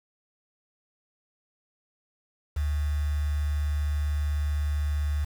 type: tone with quantisation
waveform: sine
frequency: 73.7 Hz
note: D2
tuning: 7 cents sharp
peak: -24 dBFS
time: 2.56-5.25 s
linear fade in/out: 10 ms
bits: 7
effects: none